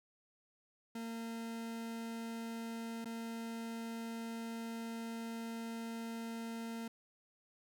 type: tone with dropouts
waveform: 40% pulse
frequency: 228.7 Hz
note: A#3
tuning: 33 cents flat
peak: -40 dBFS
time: 0.95-6.88 s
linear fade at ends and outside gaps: 5 ms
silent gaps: 3.046-3.055 s
effects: none